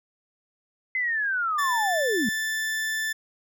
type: linear sweep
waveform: sine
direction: down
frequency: 2070 to 194.3 Hz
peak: -23 dBFS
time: 0.95-2.29 s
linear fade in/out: 2 ms
type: tone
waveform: 40% pulse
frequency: 1760 Hz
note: A6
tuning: in tune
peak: -25 dBFS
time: 1.58-3.13 s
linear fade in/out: 10 ms
effects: none